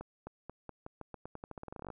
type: accelerating click train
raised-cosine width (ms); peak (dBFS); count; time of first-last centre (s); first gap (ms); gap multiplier
1; -29; 22; 0.01-1.903; 260; 0.87
effects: none